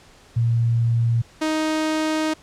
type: tone pair in turn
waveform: sine / sawtooth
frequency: 116.54 / 312.5 Hz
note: A#2 / D#4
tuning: 0 / +8 cents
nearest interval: octave + perfect fourth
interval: 1708 cents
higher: second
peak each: -16 / -16 dBFS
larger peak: neither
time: 0.36-1.22 / 1.41-2.34 s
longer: second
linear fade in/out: 10 ms
effects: pink hiss -50 dBFS RMS until 2.42 s + low-pass 8000 Hz 12 dB/octave